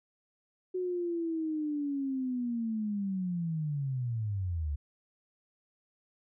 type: linear sweep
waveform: sine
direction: down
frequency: 370 to 69.3 Hz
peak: -30 dBFS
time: 0.74-4.76 s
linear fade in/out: 10 ms
effects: none